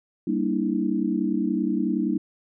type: chord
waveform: sine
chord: E half-diminished seventh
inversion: first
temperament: equal with one note detuned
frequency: 196 / 233.1 / 293.7 / 324.3 Hz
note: G3 / Bb3 / D4 / E4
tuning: 0 / 0 / 0 / -28 cents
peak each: -27 dBFS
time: 0.27-2.18 s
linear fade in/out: 5 ms
effects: none